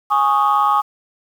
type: chord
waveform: sine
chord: Ab suspended fourth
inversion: none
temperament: just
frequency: 830.6 / 1107.5 / 1245.9 Hz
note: Ab5 / Db6 / Eb6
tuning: 0 / -2 / +2 cents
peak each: -16 dBFS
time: 0.1-0.82 s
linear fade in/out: 20 ms
effects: tanh soft clip ceiling -6 dBFS + 7-bit